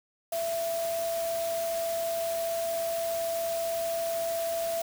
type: tone in noise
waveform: sine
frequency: 668 Hz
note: E5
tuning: 23 cents sharp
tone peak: -28 dBFS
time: 0.32-4.82 s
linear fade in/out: 5 ms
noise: white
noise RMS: -39 dBFS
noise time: 0.32-4.82 s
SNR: +8 dB
effects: none